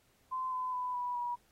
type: tone with pitch steps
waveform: sine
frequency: 1031 / 1014.5 / 998.2 / 982.2 / 966.4 Hz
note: C6 / B5 / B5 / B5 / B5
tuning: -26 / +46 / +18 / -10 / -38 cents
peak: -33 dBFS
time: 0.31-1.36 s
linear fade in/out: 20 ms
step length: 210 ms
effects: pink hiss -70 dBFS RMS until 1.51 s + AAC 48 kbps